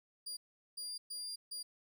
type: tone bursts at uneven times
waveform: 30% pulse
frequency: 4801 Hz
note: D8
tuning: 37 cents sharp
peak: -38 dBFS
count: 4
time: 0.26-0.37 / 0.77-0.98 / 1.1-1.36 / 1.51-1.63 s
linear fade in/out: 10 ms
effects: none